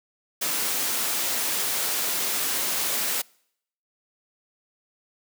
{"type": "noise", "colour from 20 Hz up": "white", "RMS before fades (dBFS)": -26, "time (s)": [0.41, 3.22], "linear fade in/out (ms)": 10, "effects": ["noise-tail reverb RT60 0.7 s tail -26 dB re dry", "high-pass 200 Hz 12 dB/octave"]}